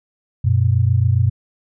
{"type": "tone pair together", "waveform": "sine", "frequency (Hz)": [94.14, 121.5], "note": ["F#2", "B2"], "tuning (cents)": [30, -28], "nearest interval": "major third", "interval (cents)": 442, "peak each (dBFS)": -15, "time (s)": [0.44, 1.3], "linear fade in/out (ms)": 10, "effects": []}